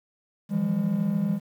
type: tone cluster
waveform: triangle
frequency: 161.2 / 174.6 / 202.9 Hz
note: E3 / F3 / G#3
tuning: -38 / 0 / -40 cents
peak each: -27 / -27 / -22 dBFS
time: 0.49-1.4 s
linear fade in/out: 50 ms
effects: tanh soft clip ceiling -13 dBFS + 9-bit